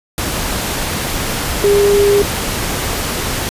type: tone in noise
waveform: sine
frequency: 405.2 Hz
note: G#4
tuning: 43 cents flat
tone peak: -8 dBFS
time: 1.64-2.22 s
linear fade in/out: 0 ms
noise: pink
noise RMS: -19 dBFS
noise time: 0.18-3.49 s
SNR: +8 dB
effects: resampled to 32000 Hz